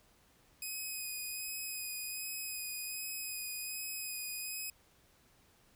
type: tone with vibrato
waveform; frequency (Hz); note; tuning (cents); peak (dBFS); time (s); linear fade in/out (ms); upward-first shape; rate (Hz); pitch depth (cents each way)
5% pulse; 2509; D#7; +14; -30; 0.62-4.7; 2; sine; 1.3; 20
effects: pink hiss -67 dBFS RMS until 5.75 s